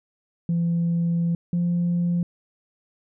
sine tone pair in turn, 169.6 / 173.76 Hz, E3 / F3, +50 / -8 cents, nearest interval unison, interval 42 cents, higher second, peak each -18 dBFS, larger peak neither, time 0.49-1.35 / 1.53-2.23 s, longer first, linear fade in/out 2 ms, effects tanh soft clip ceiling -17 dBFS

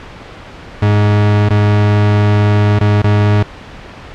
40% pulse tone with dropouts, 103.83 Hz, G#2, in tune, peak -7 dBFS, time 0.82-3.43 s, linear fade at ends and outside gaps 5 ms, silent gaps 1.489-1.504 / 2.79-2.809 / 3.02-3.04 s, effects pink hiss -32 dBFS RMS until 4.14 s + low-pass 3000 Hz 12 dB/octave

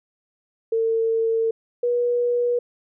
sine tone pair in turn, 451.8 / 483.6 Hz, A4 / B4, +46 / -36 cents, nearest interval minor second, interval 118 cents, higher second, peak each -18 dBFS, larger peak neither, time 0.72-1.51 / 1.83-2.59 s, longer first, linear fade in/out 5 ms, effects none

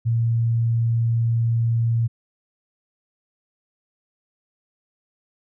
sine tone, 115.7 Hz, A#2, 13 cents flat, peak -17 dBFS, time 0.05-2.08 s, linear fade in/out 20 ms, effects none

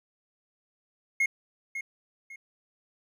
triangle tone with echo, 2156 Hz, C#7, 49 cents flat, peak -20 dBFS, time 1.2-1.26 s, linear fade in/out 5 ms, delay 550 ms, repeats 2, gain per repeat -10 dB, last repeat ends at 2.36 s, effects none

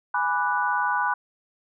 sine chord, G# half-diminished seventh, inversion none, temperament equal, 830.6 / 987.8 / 1174.7 / 1480 Hz, G#5 / B5 / D6 / F#6, 0 / 0 / 0 / 0 cents, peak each -28 / -25 / -30 / -26 dBFS, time 0.14-1.14 s, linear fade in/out 5 ms, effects none

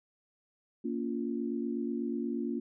sine chord, Bb minor, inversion none, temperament equal with one note detuned, 233.1 / 281.5 / 349.2 Hz, Bb3 / Db4 / F4, 0 / +27 / 0 cents, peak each -34 / -36 / -37 dBFS, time 0.84-2.6 s, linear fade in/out 10 ms, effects none

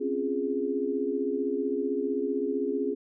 sine chord, Db major seventh, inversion third, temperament equal, 261.6 / 277.2 / 349.2 / 415.3 Hz, C4 / Db4 / F4 / Ab4, 0 / 0 / 0 / 0 cents, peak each -33 / -32 / -34 / -29 dBFS, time 0-2.95 s, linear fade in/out 20 ms, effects none

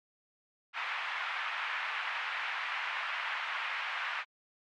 white band-pass noise, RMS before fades -36 dBFS, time 0.73-4.25 s, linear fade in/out 50 ms, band 900 to 2500 Hz, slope 24 dB/octave, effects MP3 96 kbps

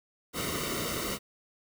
pink noise with comb filter, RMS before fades -33 dBFS, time 0.33-1.19 s, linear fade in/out 50 ms, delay 1.2 ms, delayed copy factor -0.8, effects none

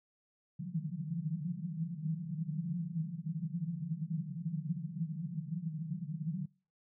pink band-pass noise, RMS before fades -38 dBFS, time 0.59-6.46 s, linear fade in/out 10 ms, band 150 to 180 Hz, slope 96 dB/octave, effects noise-tail reverb RT60 0.4 s tail -25 dB re dry

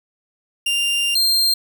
40% pulse tone pair in turn, 2794 / 4186 Hz, F7 / C8, 0 / 0 cents, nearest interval perfect fifth, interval 700 cents, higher second, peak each -16 / -13 dBFS, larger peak second, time 0.66-1.15 / 1.15-1.54 s, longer first, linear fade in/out 5 ms, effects none

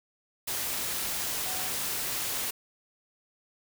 sine tone in noise, 747 Hz, F#5, 16 cents sharp, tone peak -42 dBFS, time 1.45-1.69 s, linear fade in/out 10 ms, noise white, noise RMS -32 dBFS, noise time 0.47-2.51 s, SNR -13 dB, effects none

